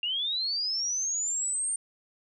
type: linear sweep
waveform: sine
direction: up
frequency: 2773 to 8870 Hz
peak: -27 dBFS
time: 0.03-1.76 s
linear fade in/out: 2 ms
effects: none